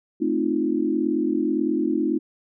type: chord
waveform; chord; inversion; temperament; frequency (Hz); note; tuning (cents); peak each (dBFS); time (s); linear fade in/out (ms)
sine; F dominant seventh; first; equal; 220 / 261.6 / 311.1 / 349.2; A3 / C4 / Eb4 / F4; 0 / 0 / 0 / 0; -28 / -26 / -23 / -26; 0.2-2.19; 20
effects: none